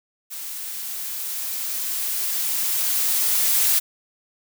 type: noise with level ramp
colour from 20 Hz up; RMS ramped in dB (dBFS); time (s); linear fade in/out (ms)
blue; -33 to -18; 0.3-3.8; 20
effects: none